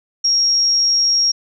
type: tone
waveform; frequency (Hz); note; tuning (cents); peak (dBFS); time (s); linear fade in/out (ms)
sine; 5588; F8; 0; -12; 0.24-1.32; 10
effects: none